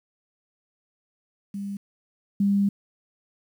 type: tone pair in turn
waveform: sine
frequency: 200 / 200 Hz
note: G3 / G3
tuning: +35 / +35 cents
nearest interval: unison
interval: 0 cents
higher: neither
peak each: -29 / -18 dBFS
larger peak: second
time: 1.54-1.77 / 2.4-2.69 s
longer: second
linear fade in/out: 5 ms
effects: 9-bit